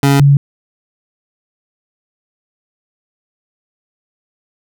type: tone pair in turn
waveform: 25% pulse / sine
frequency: 139.5 / 140.96 Hz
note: C#3 / C#3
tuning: +11 / +29 cents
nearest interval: unison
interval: 18 cents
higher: second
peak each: -4 dBFS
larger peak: neither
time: 0.03-0.2 / 0.2-0.37 s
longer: neither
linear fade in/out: 2 ms
effects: none